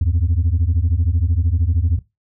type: beating tone pair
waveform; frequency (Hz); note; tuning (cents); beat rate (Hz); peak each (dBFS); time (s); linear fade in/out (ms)
sine; 77.8 / 90.8; D#2 / F#2; 0 / -32; 13; -15; 0.01-1.99; 5
effects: noise-tail reverb RT60 0.2 s tail -17 dB re dry + tanh soft clip ceiling -11 dBFS